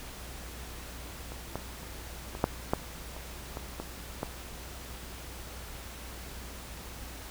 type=clicks; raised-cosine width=1 ms; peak=-28 / -19 / -30 / -25 / -9 / -11 / -28 / -23 / -22 / -17 dBFS; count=10; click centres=1.32 / 1.556 / 1.832 / 2.351 / 2.441 / 2.735 / 3.165 / 3.571 / 3.8 / 4.231 s; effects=added 60 Hz sine -45 dBFS peak until 7.3 s + pink hiss -45 dBFS RMS until 7.3 s